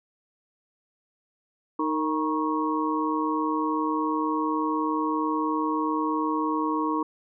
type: tone cluster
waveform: sine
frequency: 310.7 / 461.6 / 951 / 1099 Hz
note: D#4 / A#4 / A#5 / C#6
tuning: -2 / -17 / +34 / -15 cents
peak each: -26 / -33 / -30 / -29 dBFS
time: 1.79-7.03 s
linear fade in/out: 5 ms
effects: none